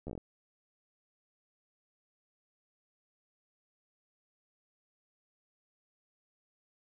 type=slowing click train; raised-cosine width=2 ms; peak=-28 dBFS; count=7; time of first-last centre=0.07-0.178 s; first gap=12 ms; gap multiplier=1.16; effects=none